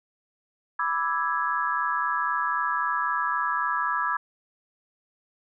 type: chord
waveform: sine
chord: E dominant seventh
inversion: second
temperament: equal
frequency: 987.8 / 1174.7 / 1318.5 / 1661.2 Hz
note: B5 / D6 / E6 / G#6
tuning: 0 / 0 / 0 / 0 cents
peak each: -29 dBFS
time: 0.79-4.17 s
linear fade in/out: 5 ms
effects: none